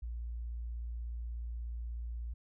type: tone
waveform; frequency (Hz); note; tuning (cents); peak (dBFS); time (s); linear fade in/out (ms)
sine; 58.27; A#1; 0; -37; 0.02-2.34; 10
effects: none